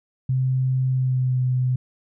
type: tone with pitch glide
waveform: sine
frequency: 130 to 127.18 Hz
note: C3 to C3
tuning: -11 to -49 cents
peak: -18 dBFS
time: 0.29-1.76 s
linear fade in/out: 5 ms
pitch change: -38 cents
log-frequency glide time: 0.9-1.41 s
effects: none